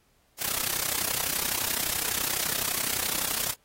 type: noise with amplitude modulation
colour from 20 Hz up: white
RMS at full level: -25 dBFS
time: 0.38-3.55 s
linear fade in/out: 50 ms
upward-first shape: sine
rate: 31.8 Hz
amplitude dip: 90%
effects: pink hiss -67 dBFS RMS until 3.64 s + AAC 48 kbps